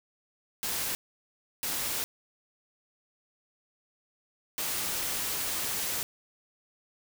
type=noise bursts at uneven times; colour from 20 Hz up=white; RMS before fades=-32 dBFS; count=3; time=0.63-0.95 / 1.63-2.04 / 4.58-6.03 s; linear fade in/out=0 ms; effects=none